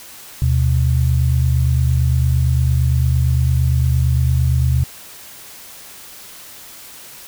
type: tone pair together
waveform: sine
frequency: 77.32 / 126.1 Hz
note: D#2 / B2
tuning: -10 / +36 cents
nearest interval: minor sixth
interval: 846 cents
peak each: -15 / -15 dBFS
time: 0.42-4.84 s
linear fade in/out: 0 ms
effects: white hiss -38 dBFS RMS until 7.27 s